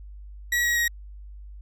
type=tone with pitch steps; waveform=40% pulse; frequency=1920 / 1905.6 / 1891.4 Hz; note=B6 / A#6 / A#6; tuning=-49 / +38 / +25 cents; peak=-20 dBFS; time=0.52-0.88 s; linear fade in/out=5 ms; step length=120 ms; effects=added 50 Hz sine -39 dBFS peak until 1.61 s